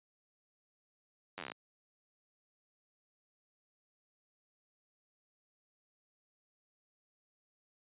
slowing click train, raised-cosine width 0.3 ms, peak -25 dBFS, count 11, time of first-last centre 1.38-1.518 s, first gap 10 ms, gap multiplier 1.07, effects high-pass 150 Hz 12 dB/octave + resampled to 8000 Hz

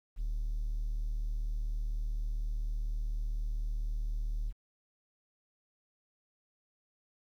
triangle tone, 37.9 Hz, D#1, 45 cents flat, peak -28 dBFS, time 0.16-4.53 s, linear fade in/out 50 ms, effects tanh soft clip ceiling -27 dBFS + 11-bit

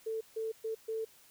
sine tone bursts at uneven times, 444.4 Hz, A4, 17 cents sharp, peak -33 dBFS, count 4, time 0.06-0.21 / 0.36-0.52 / 0.64-0.75 / 0.88-1.05 s, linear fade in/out 10 ms, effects white hiss -61 dBFS RMS until 1.3 s

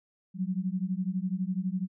sine beating tone pair, 180 / 192 Hz, F#3 / G3, -47 / -36 cents, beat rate 12 Hz, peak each -31 dBFS, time 0.34-1.88 s, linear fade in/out 50 ms, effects none

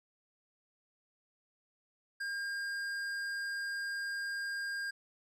sine tone with hard clipping, 1609 Hz, G6, 45 cents sharp, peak -37 dBFS, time 2.2-4.91 s, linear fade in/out 10 ms, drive 10 dB, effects none

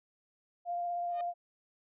sine tone with vibrato, 698.5 Hz, F5, in tune, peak -32 dBFS, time 0.65-1.34 s, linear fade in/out 50 ms, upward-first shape sine, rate 16 Hz, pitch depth 13 cents each way
sawtooth tone with exponential growth, 610 Hz, D#5, 34 cents flat, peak -38 dBFS, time 1.06-1.21 s, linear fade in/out 2 ms, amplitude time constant 31 ms
effects resampled to 8000 Hz

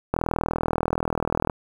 click train, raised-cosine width 1 ms, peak -8 dBFS, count 56, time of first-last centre 0.14-1.498 s, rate 40.5 Hz, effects 7-bit

